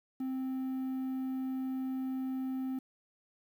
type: tone with quantisation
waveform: triangle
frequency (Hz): 261.6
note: C4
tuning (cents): 0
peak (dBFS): -31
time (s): 0.2-2.79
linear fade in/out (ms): 5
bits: 10
effects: none